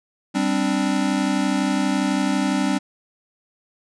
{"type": "chord", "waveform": "square", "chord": "G suspended fourth", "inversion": "none", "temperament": "equal", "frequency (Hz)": [196, 261.6, 293.7], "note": ["G3", "C4", "D4"], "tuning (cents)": [0, 0, 0], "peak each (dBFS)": -24, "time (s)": [0.34, 2.79], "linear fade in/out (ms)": 20, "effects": ["resampled to 22050 Hz"]}